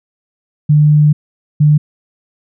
sine tone bursts at uneven times, 149.8 Hz, D3, 35 cents sharp, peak -5 dBFS, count 2, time 0.69-1.13 / 1.6-1.78 s, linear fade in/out 10 ms, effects none

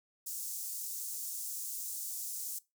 pink high-pass noise, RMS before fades -40 dBFS, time 0.26-2.59 s, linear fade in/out 10 ms, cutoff 6700 Hz, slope 24 dB/octave, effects noise-tail reverb RT60 0.2 s tail -19 dB re dry

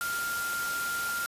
sine tone in noise, 1395 Hz, F6, 2 cents flat, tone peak -30 dBFS, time 0.01-1.26 s, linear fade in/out 0 ms, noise white, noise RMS -36 dBFS, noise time 0.01-1.26 s, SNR +3 dB, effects resampled to 32000 Hz

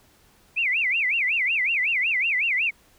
sine tone with vibrato, 2346 Hz, D7, 2 cents flat, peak -20 dBFS, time 0.56-2.71 s, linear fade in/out 20 ms, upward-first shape sine, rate 5.4 Hz, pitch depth 300 cents each way, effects pink hiss -58 dBFS RMS until 2.98 s

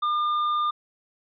triangle tone with tanh clipping, 1205 Hz, D6, 44 cents sharp, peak -23 dBFS, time 0.02-0.71 s, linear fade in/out 10 ms, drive 11 dB, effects resampled to 11025 Hz

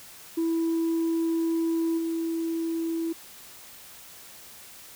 sine tone with level steps, 329.6 Hz, E4, in tune, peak -21 / -25 dBFS, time 0.37-3.13 s, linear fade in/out 10 ms, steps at 1.97 s, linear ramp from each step 20 ms, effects tanh soft clip ceiling -21 dBFS + white hiss -47 dBFS RMS until 4.95 s

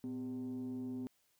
sine tone with frequency modulation, 254 Hz, B3, 49 cents sharp, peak -37 dBFS, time 0.04-1.07 s, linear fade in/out 0 ms, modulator 142 Hz, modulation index 0.46, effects tanh soft clip ceiling -36 dBFS + white hiss -75 dBFS RMS until 1.39 s

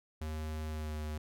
square tone with pitch glide, 77.78 to 76.36 Hz, D#2 to D#2, 0 to -32 cents, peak -37 dBFS, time 0.21-1.18 s, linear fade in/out 5 ms, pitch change -32 cents, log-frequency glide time 0.69-0.96 s, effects none

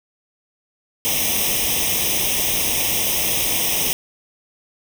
white noise with comb filter, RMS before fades -20 dBFS, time 1.05-3.93 s, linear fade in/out 0 ms, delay 0.34 ms, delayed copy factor +0.9, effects none

